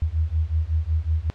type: beating tone pair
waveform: sine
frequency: 76.8 / 82.2 Hz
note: D#2 / E2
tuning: -22 / -4 cents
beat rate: 5.4 Hz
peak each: -23 dBFS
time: 0.02-1.3 s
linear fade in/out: 0 ms
effects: pink hiss -53 dBFS RMS until 1.34 s + low-pass 4000 Hz 12 dB/octave